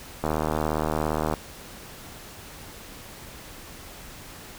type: click train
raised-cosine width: 1 ms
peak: -11 dBFS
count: 86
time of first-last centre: 0.24-1.338 s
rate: 77.4 Hz
effects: pink hiss -43 dBFS RMS until 4.58 s